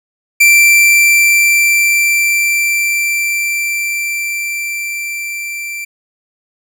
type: tone with level ramp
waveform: 45% pulse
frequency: 2349 Hz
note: D7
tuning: in tune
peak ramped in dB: -4 to -21 dBFS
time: 0.4-5.85 s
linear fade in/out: 10 ms
effects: none

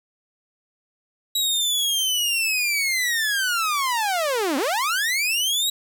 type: linear two-way sweep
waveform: sawtooth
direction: down then up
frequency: 3877 to 250.4 to 3877 Hz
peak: -17 dBFS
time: 1.35-5.7 s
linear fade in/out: 5 ms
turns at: 4.57 s
effects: none

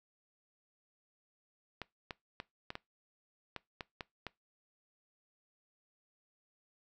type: clicks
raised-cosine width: 0.3 ms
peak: -24 dBFS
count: 9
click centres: 1.817 / 2.108 / 2.401 / 2.704 / 2.754 / 3.563 / 3.808 / 4.008 / 4.267 s
effects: noise-tail reverb RT60 0.2 s tail -22 dB re dry

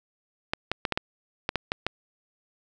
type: clicks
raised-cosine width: 0.3 ms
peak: -9 dBFS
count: 9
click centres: 0.535 / 0.716 / 0.852 / 0.923 / 0.975 / 1.491 / 1.557 / 1.719 / 1.866 s
effects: none

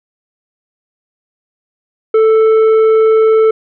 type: tone with tanh clipping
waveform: sine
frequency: 440.8 Hz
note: A4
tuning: 3 cents sharp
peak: -7 dBFS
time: 2.14-3.51 s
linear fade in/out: 5 ms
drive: 7 dB
effects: none

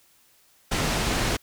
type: low-pass noise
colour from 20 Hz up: pink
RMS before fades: -25 dBFS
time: 0.71-1.37 s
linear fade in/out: 10 ms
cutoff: 7600 Hz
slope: 12 dB/octave
effects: white hiss -60 dBFS RMS until 1.42 s

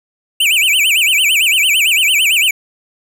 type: tone with vibrato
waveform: square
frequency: 2654 Hz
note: E7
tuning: 11 cents sharp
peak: -10 dBFS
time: 0.4-2.51 s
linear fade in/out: 5 ms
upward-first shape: sine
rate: 8.9 Hz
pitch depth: 270 cents each way
effects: none

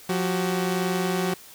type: tone pair together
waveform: sawtooth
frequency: 179.05 / 379.4 Hz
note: F3 / F#4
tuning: +43 / +43 cents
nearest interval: octave + minor second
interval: 1300 cents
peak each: -21 / -23 dBFS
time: 0.09-1.34 s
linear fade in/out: 5 ms
effects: white hiss -47 dBFS RMS until 1.54 s

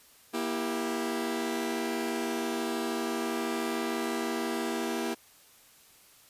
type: chord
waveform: sawtooth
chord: E diminished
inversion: second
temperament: just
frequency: 237.3 / 329.6 / 395.6 Hz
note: Bb3 / E4 / G4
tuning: +31 / 0 / +16 cents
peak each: -30 / -30 / -31 dBFS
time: 0.33-5.15 s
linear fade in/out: 20 ms
effects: white hiss -58 dBFS RMS until 6.29 s + resampled to 32000 Hz

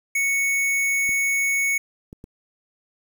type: tone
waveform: square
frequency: 2217 Hz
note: C#7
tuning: in tune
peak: -20 dBFS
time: 0.15-1.78 s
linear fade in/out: 5 ms
type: clicks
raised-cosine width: 3 ms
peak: -26 dBFS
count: 3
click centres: 1.092 / 2.129 / 2.241 s
effects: 9-bit

